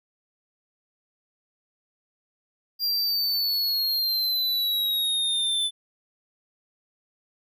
square exponential sweep, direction down, 4786 to 3497 Hz, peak -23 dBFS, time 2.79-5.71 s, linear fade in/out 50 ms, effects none

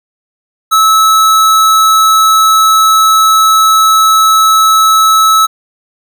square tone, 1300 Hz, E6, 24 cents flat, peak -5 dBFS, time 0.71-5.47 s, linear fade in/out 20 ms, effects none

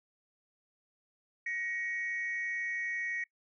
sine tone pair together, 1889 / 2227 Hz, A#6 / C#7, +22 / +7 cents, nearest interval minor third, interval 285 cents, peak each -34 / -37 dBFS, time 1.46-3.24 s, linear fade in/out 5 ms, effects noise-tail reverb RT60 0.1 s tail -21 dB re dry + tanh soft clip ceiling -27 dBFS

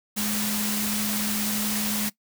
sine tone in noise, 210.4 Hz, G#3, 23 cents sharp, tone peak -28 dBFS, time 0.16-2.1 s, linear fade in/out 20 ms, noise white, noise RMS -28 dBFS, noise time 0.16-2.1 s, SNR -3 dB, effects noise-tail reverb RT60 0.1 s tail -19 dB re dry

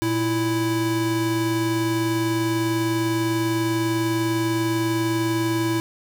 square tone pair together, 116.54 / 329.6 Hz, A#2 / E4, 0 / 0 cents, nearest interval octave + tritone, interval 1800 cents, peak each -27 / -22 dBFS, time 0.02-5.8 s, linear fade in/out 0 ms, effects none

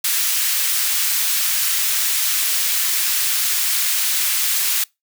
white high-pass noise, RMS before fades -19 dBFS, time 0.04-4.84 s, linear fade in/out 5 ms, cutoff 1700 Hz, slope 12 dB/octave, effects noise-tail reverb RT60 0.2 s tail -25 dB re dry

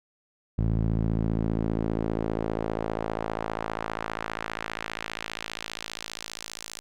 sawtooth tone with band-pass filter sweep, 55 Hz, A1, in tune, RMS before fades -30 dBFS, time 0.58-6.8 s, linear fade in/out 0 ms, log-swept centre 130 to 7000 Hz, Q 1, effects none

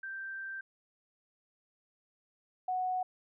sine tone pair in turn, 1568 / 738.4 Hz, G6 / F#5, 0 / -4 cents, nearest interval octave + minor second, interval 1304 cents, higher first, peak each -38 / -30 dBFS, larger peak second, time 0.03-0.61 / 2.68-3.03 s, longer first, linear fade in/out 5 ms, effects none

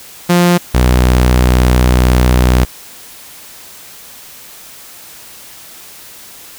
sawtooth tone pair in turn, 175.6 / 62.08 Hz, F3 / B1, +10 / +10 cents, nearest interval octave + tritone, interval 1800 cents, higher first, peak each -3 dBFS, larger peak neither, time 0.29-0.58 / 0.74-2.65 s, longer second, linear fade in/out 10 ms, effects white hiss -35 dBFS RMS until 6.58 s

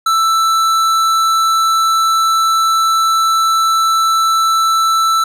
sine tone with tanh clipping, 1325 Hz, E6, 9 cents sharp, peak -12 dBFS, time 0.06-5.24 s, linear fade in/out 5 ms, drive 16 dB, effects none

